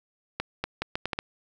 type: accelerating click train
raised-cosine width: 0.3 ms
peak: -12 dBFS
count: 7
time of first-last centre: 0.4-1.189 s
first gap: 240 ms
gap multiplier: 0.75
effects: 9-bit